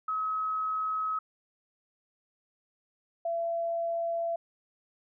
sine tone pair in turn, 1279 / 674 Hz, D#6 / E5, +47 / +38 cents, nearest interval major seventh, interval 1109 cents, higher first, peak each -28 dBFS, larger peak neither, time 0.08-1.19 / 3.25-4.36 s, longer neither, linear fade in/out 5 ms, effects none

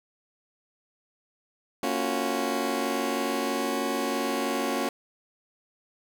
20% pulse chord, Gb major seventh, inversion first, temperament just, 231.2 / 277.5 / 346.9 / 370 Hz, Bb3 / Db4 / F4 / Gb4, -14 / +2 / -12 / 0 cents, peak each -27 / -25 / -30 / -27 dBFS, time 1.83-4.89 s, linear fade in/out 2 ms, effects none

